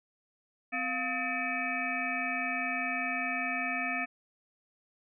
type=harmonic tone with a mistuned harmonic; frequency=255 Hz; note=C4; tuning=44 cents flat; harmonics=1 / 3 / 5 / 7 / 9 / 10; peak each=-39 / -37 / -40 / -36 / -35 / -38 dBFS; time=0.72-4.06 s; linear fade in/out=20 ms; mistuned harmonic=3; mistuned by=-150 cents; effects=none